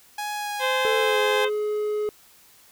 sawtooth tone with vibrato, 830.6 Hz, G#5, in tune, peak -24 dBFS, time 0.18-1.45 s, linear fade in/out 5 ms, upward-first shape sine, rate 2 Hz, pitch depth 10 cents each way
harmonic tone, 518 Hz, C5, 17 cents flat, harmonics 1 / 2 / 3 / 4 / 5 / 6 / 7, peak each -25 / -28 / -30 / -31 / -32 / -33 / -33 dBFS, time 0.59-1.5 s, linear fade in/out 50 ms
triangle tone with pitch glide, 442.8 to 421.8 Hz, A4 to G#4, +11 to +27 cents, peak -21 dBFS, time 0.85-2.09 s, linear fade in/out 0 ms, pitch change -84 cents, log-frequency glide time 0.98-1.19 s
effects white hiss -54 dBFS RMS until 2.71 s

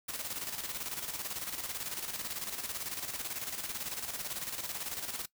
white noise with tremolo, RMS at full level -37 dBFS, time 0.08-5.26 s, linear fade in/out 10 ms, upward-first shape square, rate 18 Hz, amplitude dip 55%, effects noise-tail reverb RT60 0.1 s tail -20 dB re dry

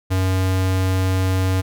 square tone, 93.8 Hz, F#2, 24 cents sharp, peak -17 dBFS, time 0.1-1.62 s, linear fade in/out 20 ms, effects none

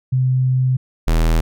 sine / square tone pair in turn, 128.9 / 40.6 Hz, C3 / E1, -26 / -26 cents, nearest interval octave + minor sixth, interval 2000 cents, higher first, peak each -13 dBFS, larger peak neither, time 0.12-0.77 / 1.07-1.41 s, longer first, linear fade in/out 10 ms, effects none

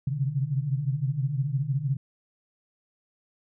sine tone cluster, 129.7 / 135.7 / 149.2 Hz, C3 / C#3 / D3, -15 / -36 / +28 cents, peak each -29 dBFS, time 0.07-1.97 s, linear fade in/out 5 ms, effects none

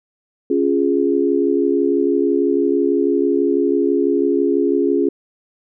sine chord, Db major, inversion none, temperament equal, 277.2 / 349.2 / 415.3 Hz, Db4 / F4 / Ab4, 0 / 0 / 0 cents, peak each -18 dBFS, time 0.5-5.09 s, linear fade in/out 5 ms, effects none

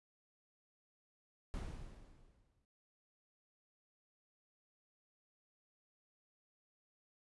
brown noise with exponential decay, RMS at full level -40 dBFS, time 1.54-2.65 s, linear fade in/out 0 ms, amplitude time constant 240 ms, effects resampled to 24000 Hz

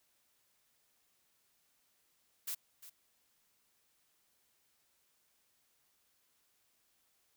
blue noise with echo, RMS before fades -39 dBFS, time 2.47-2.55 s, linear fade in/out 10 ms, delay 350 ms, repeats 1, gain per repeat -14 dB, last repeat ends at 2.9 s, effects white hiss -75 dBFS RMS until 7.36 s

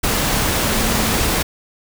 sine tone in noise, 221.4 Hz, A3, 11 cents sharp, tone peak -24 dBFS, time 0.66-1.19 s, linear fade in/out 10 ms, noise pink, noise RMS -18 dBFS, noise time 0.03-1.43 s, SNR -9 dB, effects none

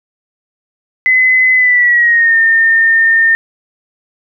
sine tone with pitch glide, 2028 to 1817.2 Hz, B6 to A#6, +45 to -45 cents, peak -6 dBFS, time 1.06-3.35 s, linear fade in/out 0 ms, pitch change -190 cents, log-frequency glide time 1.54-2.37 s, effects none

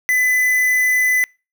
triangle tone with quantisation, 2006 Hz, B6, 26 cents sharp, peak -12 dBFS, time 0.09-1.24 s, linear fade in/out 0 ms, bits 4, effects noise-tail reverb RT60 0.3 s tail -26 dB re dry

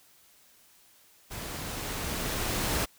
pink noise with level ramp, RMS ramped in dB -39 to -28 dBFS, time 1.3-2.86 s, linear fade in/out 20 ms, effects white hiss -60 dBFS RMS until 2.98 s

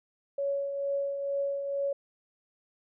sine tone with tremolo, 559 Hz, C#5, 14 cents sharp, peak -26 dBFS, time 0.38-1.93 s, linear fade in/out 5 ms, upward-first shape triangle, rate 2.2 Hz, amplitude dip 50%, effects none

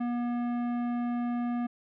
sine tone with tanh clipping, 240.7 Hz, B3, 44 cents flat, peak -30 dBFS, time 0-1.67 s, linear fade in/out 10 ms, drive 14 dB, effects none

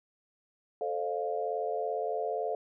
sine chord, D minor seventh, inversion second, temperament equal with one note detuned, 440 / 523.3 / 601.1 / 698.5 Hz, A4 / C5 / D5 / F5, 0 / 0 / +40 / 0 cents, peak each -34 / -37 / -38 / -34 dBFS, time 0.81-2.55 s, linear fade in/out 2 ms, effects none

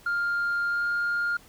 sine tone with pitch glide, 1402 to 1410.1 Hz, F6 to F6, +6 to +16 cents, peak -22 dBFS, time 0.06-1.37 s, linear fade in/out 5 ms, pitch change +10 cents, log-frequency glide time 0.68-0.85 s, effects tanh soft clip ceiling -22 dBFS + pink hiss -54 dBFS RMS until 1.48 s

